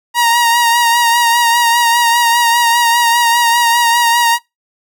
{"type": "tone with vibrato", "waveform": "sawtooth", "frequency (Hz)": 942, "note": "A#5", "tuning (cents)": 18, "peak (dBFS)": -5, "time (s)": [0.14, 4.39], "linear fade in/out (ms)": 50, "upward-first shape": "sine", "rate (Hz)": 5, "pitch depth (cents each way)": 33, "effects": ["noise-tail reverb RT60 0.2 s tail -24 dB re dry"]}